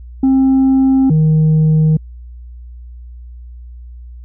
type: tone pair in turn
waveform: sine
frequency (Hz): 265.8 / 156.23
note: C4 / D#3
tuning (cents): +27 / +7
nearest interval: major sixth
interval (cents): 920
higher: first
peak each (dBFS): -5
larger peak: neither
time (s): 0.23-1.1 / 1.1-1.97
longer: neither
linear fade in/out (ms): 5
effects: tanh soft clip ceiling -7 dBFS + added 60 Hz sine -30 dBFS peak until 4.24 s